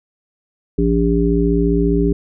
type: harmonic tone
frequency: 57.4 Hz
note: A#1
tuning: 26 cents flat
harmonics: 1 / 3 / 5 / 7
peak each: -18 / -18 / -18 / -18 dBFS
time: 0.78-2.13 s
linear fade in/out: 5 ms
effects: none